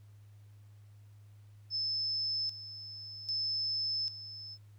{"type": "tone with tremolo", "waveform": "sine", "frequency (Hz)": 5250, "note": "E8", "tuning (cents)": -8, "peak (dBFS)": -31, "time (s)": [1.7, 4.58], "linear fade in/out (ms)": 50, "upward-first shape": "square", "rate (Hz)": 0.63, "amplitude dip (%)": 75, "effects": ["added 103 Hz sine -53 dBFS peak until 4.78 s", "pink hiss -72 dBFS RMS until 4.78 s"]}